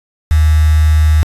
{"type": "tone with quantisation", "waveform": "sine", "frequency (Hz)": 77.5, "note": "D#2", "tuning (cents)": -6, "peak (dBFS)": -6, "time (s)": [0.31, 1.23], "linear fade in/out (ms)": 0, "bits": 4, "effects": ["resampled to 32000 Hz"]}